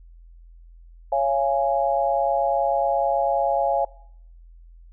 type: chord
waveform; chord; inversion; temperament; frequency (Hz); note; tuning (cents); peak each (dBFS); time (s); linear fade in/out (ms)
sine; Db major; none; equal with one note detuned; 554.4 / 683.7 / 830.6; Db5 / F5 / Ab5; 0 / -37 / 0; -23; 1.12-3.85; 5
effects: noise-tail reverb RT60 0.7 s tail -22 dB re dry + added 42 Hz sine -44 dBFS peak until 4.92 s